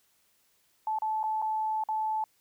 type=tone with dropouts; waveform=sine; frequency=870 Hz; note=A5; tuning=20 cents flat; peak=-27 dBFS; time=0.87-2.24 s; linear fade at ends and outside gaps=2 ms; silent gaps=0.987-1.02 / 1.231-1.238 / 1.418-1.423 / 1.838-1.887 s; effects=white hiss -69 dBFS RMS until 2.4 s